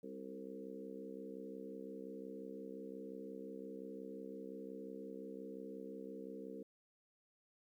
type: harmonic tone with a mistuned harmonic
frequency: 65.7 Hz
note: C2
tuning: 8 cents sharp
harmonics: 3 / 4 / 5 / 6 / 7 / 8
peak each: -53 / -52 / -54 / -57 / -50 / -57 dBFS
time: 0.03-6.63 s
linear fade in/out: 5 ms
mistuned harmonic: 7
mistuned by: -17 cents
effects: 13-bit